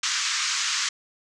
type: band-pass noise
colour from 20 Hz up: white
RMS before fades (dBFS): -26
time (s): 0.03-0.89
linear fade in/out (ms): 5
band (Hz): 1100 to 7100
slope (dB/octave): 48
effects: none